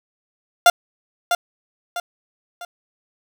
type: tone with echo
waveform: 30% pulse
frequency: 698.5 Hz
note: F5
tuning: in tune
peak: -5 dBFS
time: 0.66-0.7 s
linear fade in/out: 2 ms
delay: 650 ms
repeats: 3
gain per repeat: -8 dB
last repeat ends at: 2.65 s
effects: none